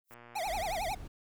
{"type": "noise with exponential growth", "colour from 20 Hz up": "violet", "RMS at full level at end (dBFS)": -49, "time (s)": [0.04, 0.14], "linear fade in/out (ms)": 1, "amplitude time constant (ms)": 20}
{"type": "click train", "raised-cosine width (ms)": 0.5, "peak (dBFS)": -37, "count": 81, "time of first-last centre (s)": [0.11, 0.782], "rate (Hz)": 119}
{"type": "tone with vibrato", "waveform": "square", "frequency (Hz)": 740, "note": "F#5", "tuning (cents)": 0, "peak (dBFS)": -33, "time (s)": [0.35, 0.95], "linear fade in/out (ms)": 10, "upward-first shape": "triangle", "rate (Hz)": 11, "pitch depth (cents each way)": 300}
{"type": "noise", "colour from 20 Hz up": "brown", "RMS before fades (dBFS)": -44, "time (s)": [0.46, 1.08], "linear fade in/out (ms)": 10}
{"effects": []}